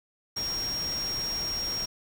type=tone in noise; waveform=sine; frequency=5580 Hz; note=F8; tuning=2 cents flat; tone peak=-29 dBFS; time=0.36-1.86 s; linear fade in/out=10 ms; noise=pink; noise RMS=-39 dBFS; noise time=0.36-1.86 s; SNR=+7 dB; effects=none